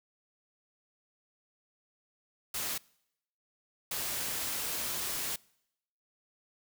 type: noise bursts at uneven times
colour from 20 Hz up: white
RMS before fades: -35 dBFS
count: 2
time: 2.54-2.78 / 3.91-5.36 s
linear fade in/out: 5 ms
effects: noise-tail reverb RT60 0.8 s tail -25 dB re dry